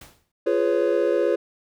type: noise with exponential decay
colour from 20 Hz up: pink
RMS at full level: -40 dBFS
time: 0.01-0.32 s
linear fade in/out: 5 ms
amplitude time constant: 66 ms
type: chord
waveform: triangle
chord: C# dominant seventh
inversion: first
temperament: just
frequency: 346.5 / 415.8 / 498.9 / 554.4 Hz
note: E#4 / G#4 / B4 / C#5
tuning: -14 / +2 / +17 / 0 cents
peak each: -22 dBFS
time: 0.46-1.36 s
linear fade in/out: 10 ms
effects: none